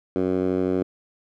10% pulse tone with band-pass filter, 92.5 Hz, F#2, in tune, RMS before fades -23 dBFS, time 0.16-0.83 s, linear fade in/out 0 ms, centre 340 Hz, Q 1.5, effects none

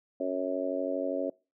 harmonic tone, 92.5 Hz, F#2, in tune, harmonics 3 / 4 / 5 / 6 / 7, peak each -34 / -38 / -38 / -32 / -36 dBFS, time 0.2-1.3 s, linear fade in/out 5 ms, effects noise-tail reverb RT60 0.3 s tail -23 dB re dry

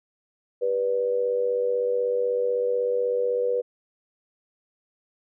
sine tone with amplitude modulation, 489.4 Hz, B4, 16 cents flat, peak -18 dBFS, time 0.61-3.62 s, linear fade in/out 20 ms, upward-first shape sine, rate 96.1 Hz, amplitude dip 70%, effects none

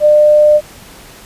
sine tone, 600 Hz, D5, 37 cents sharp, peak -4 dBFS, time 0-0.61 s, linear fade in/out 50 ms, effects pink hiss -37 dBFS RMS until 1.25 s + resampled to 32000 Hz

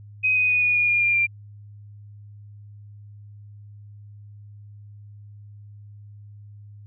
sine tone with pitch steps, 2517 / 2497 / 2477 / 2457 / 2437 / 2417 / 2398 / 2378 Hz, D#7 / D#7 / D#7 / D#7 / D#7 / D7 / D7 / D7, +19 / +6 / -8 / -22 / -37 / +49 / +36 / +21 cents, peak -17 dBFS, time 0.23-1.27 s, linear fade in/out 20 ms, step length 130 ms, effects added 103 Hz sine -41 dBFS peak until 6.86 s

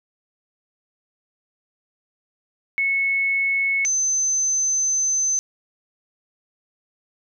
sine tone pair in turn, 2199 / 6150 Hz, C#7 / G8, -14 / -34 cents, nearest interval octave + tritone, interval 1780 cents, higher second, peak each -18 dBFS, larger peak neither, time 2.78-3.85 / 3.85-5.39 s, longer second, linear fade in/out 0 ms, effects none

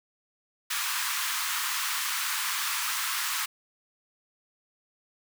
pink high-pass noise, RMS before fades -30 dBFS, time 0.7-3.46 s, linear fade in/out 10 ms, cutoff 1000 Hz, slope 48 dB/octave, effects none

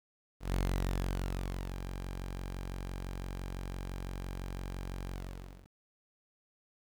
sawtooth tone with ADSR envelope, 45.92 Hz, F#1, 12 cents flat, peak -25 dBFS, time 0.4-5.7 s, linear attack 140 ms, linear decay 1200 ms, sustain -9 dB, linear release 560 ms, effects 10-bit

